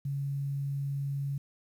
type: tone with quantisation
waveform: sine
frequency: 139.7 Hz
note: C#3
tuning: 14 cents sharp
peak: -30 dBFS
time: 0.05-1.38 s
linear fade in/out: 5 ms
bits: 10
effects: none